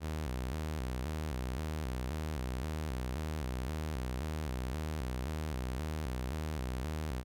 sawtooth tone with vibrato, 70.1 Hz, C#2, 20 cents sharp, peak -31 dBFS, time 0-7.24 s, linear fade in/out 50 ms, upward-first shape square, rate 1.9 Hz, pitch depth 180 cents each way, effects none

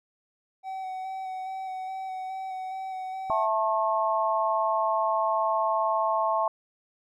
triangle tone with vibrato, 757 Hz, F#5, 39 cents sharp, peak -30 dBFS, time 0.63-3.48 s, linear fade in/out 50 ms, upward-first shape square, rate 2.4 Hz, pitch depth 14 cents each way
click, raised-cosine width 3 ms, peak -28 dBFS, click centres 3.299 s
sine chord, A major, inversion second, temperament equal with one note detuned, 659.3 / 880 / 1081.5 Hz, E5 / A5 / C#6, 0 / 0 / -43 cents, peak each -27 dBFS, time 3.3-6.48 s, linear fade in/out 2 ms
effects none

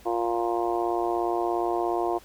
harmonic tone, 117.1 Hz, A#2, 8 cents sharp, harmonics 3 / 4 / 5 / 6 / 7 / 8 / 9, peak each -27 / -34 / -38 / -28 / -37 / -34 / -36 dBFS, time 0.05-2.19 s, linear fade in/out 20 ms, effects added 50 Hz sine -53 dBFS peak until 2.24 s + pink hiss -53 dBFS RMS until 2.24 s

